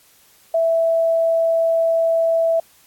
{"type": "tone", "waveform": "sine", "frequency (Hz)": 659.3, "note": "E5", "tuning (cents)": 0, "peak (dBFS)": -14, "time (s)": [0.54, 2.6], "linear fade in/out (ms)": 5, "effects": ["white hiss -53 dBFS RMS until 2.86 s", "AAC 64 kbps"]}